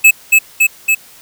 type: tone with echo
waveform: square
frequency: 2600 Hz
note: E7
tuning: 24 cents flat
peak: -3 dBFS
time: 0.04-0.11 s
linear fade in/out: 10 ms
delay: 280 ms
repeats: 3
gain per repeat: -2 dB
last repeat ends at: 0.95 s
effects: white hiss -41 dBFS RMS until 1.21 s